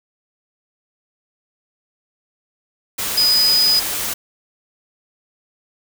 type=tone in noise; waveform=sine; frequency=4978 Hz; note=D#8; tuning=in tune; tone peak=-12 dBFS; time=3.17-3.8 s; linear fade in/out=10 ms; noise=white; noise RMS=-23 dBFS; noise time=2.98-4.14 s; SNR=+8 dB; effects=none